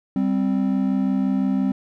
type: tone pair together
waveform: triangle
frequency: 195.77 / 261.6 Hz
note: G3 / C4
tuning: -2 / 0 cents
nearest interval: perfect fourth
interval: 502 cents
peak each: -19 dBFS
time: 0.16-1.72 s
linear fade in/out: 2 ms
effects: none